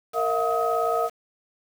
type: tone cluster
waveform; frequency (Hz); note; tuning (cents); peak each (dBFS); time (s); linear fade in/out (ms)
sine; 463 / 654 / 712 / 1266; A#4 / E5 / F5 / D#6; -12 / -14 / +33 / +30; -26; 0.13-1.1; 50
effects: tanh soft clip ceiling -11 dBFS + 7-bit